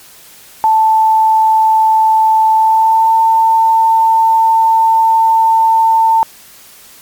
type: tone with pitch glide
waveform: sine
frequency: 880 to 896.9 Hz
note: A5 to A5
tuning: 0 to +33 cents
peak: -6 dBFS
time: 0.64-6.23 s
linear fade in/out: 0 ms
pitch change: +33 cents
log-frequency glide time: 2.55-3.13 s
effects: white hiss -39 dBFS RMS until 7.01 s + MP3 96 kbps